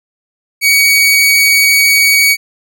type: tone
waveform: sawtooth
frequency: 2253 Hz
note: C#7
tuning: 28 cents sharp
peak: -3 dBFS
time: 0.61-2.37 s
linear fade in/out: 50 ms
effects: none